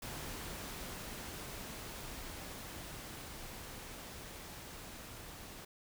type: noise with level ramp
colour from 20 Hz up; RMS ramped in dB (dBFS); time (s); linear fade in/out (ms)
pink; -44 to -50; 0.02-5.65; 5
effects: none